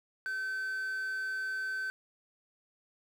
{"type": "tone with quantisation", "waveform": "triangle", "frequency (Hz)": 1535, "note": "G6", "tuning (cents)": -37, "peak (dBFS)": -31, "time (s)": [0.26, 1.9], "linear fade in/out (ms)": 0, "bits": 9, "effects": []}